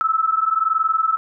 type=tone pair together; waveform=sine; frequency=1298 / 1319.2 Hz; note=E6 / E6; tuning=-27 / +1 cents; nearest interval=unison; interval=28 cents; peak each=-19 dBFS; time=0.01-1.17 s; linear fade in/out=0 ms; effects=none